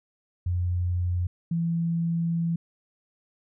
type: tone pair in turn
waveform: sine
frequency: 88.8 / 167.63 Hz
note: F2 / E3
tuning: +29 / +29 cents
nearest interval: major seventh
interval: 1100 cents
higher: second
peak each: -23 dBFS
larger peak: neither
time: 0.46-1.27 / 1.51-2.56 s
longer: second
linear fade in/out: 5 ms
effects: none